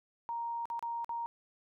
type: tone with dropouts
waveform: sine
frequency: 934 Hz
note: A#5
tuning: 3 cents sharp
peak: -34 dBFS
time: 0.29-1.26 s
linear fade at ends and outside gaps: 0 ms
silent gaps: 0.655-0.701 / 0.793-0.826 / 1.045-1.093 s
effects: none